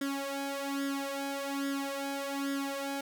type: tone with flanger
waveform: sawtooth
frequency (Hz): 277.2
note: C#4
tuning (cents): 0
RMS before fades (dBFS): -35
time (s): 0.01-3.01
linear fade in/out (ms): 5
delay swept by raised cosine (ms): 0.58 to 2.38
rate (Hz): 1.2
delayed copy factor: +0.8
effects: none